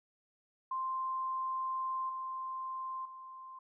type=tone with level steps; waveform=sine; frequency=1046.5 Hz; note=C6; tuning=in tune; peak=-33 / -37 / -46 dBFS; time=0.71-3.59 s; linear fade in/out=5 ms; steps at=2.09 / 3.05 s; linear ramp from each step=5 ms; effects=none